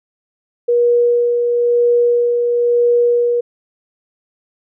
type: tone with tremolo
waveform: sine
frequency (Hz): 479.2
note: A#4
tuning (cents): +48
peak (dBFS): -9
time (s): 0.68-3.41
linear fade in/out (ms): 10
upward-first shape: sine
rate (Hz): 1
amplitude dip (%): 35
effects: none